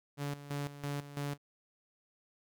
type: tone with tremolo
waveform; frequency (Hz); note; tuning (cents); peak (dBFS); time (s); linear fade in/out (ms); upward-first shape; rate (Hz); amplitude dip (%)
sawtooth; 143.2; D3; -43; -31; 0.17-1.38; 50; square; 3; 75
effects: none